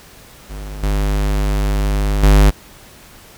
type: tone with level steps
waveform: square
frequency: 50.4 Hz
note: G1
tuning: 49 cents sharp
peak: -27 / -15 / -7 dBFS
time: 0.49-2.51 s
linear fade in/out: 20 ms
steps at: 0.83 / 2.23 s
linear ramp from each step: 5 ms
effects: pink hiss -42 dBFS RMS until 3.37 s